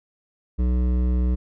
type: tone with hard clipping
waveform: sine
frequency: 61.74 Hz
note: B1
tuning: in tune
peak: -20 dBFS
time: 0.58-1.36 s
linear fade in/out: 20 ms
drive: 12 dB
effects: none